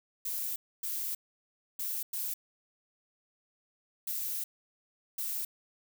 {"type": "noise bursts at uneven times", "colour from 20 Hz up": "violet", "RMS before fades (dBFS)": -35, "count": 6, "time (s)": [[0.25, 0.56], [0.83, 1.15], [1.79, 2.03], [2.13, 2.34], [4.07, 4.44], [5.18, 5.45]], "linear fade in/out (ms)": 5, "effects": []}